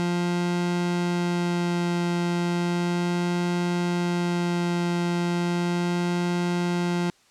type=tone with vibrato; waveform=30% pulse; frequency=174.61 Hz; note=F3; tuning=in tune; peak=-20 dBFS; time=0-7.1 s; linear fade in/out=0 ms; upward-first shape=sine; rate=0.35 Hz; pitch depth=9 cents each way; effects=white hiss -59 dBFS RMS until 7.3 s + low-pass 7000 Hz 12 dB/octave